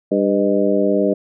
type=harmonic tone with a mistuned harmonic; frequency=99.2 Hz; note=G2; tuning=21 cents sharp; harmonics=2 / 3 / 4 / 5 / 6; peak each=-20 / -20 / -20 / -20 / -20 dBFS; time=0.11-1.14 s; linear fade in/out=10 ms; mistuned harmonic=6; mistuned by=+52 cents; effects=none